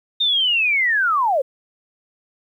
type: linear sweep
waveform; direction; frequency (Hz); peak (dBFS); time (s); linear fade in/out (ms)
sine; down; 3686 to 497.9; -15; 0.2-1.42; 10
effects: 9-bit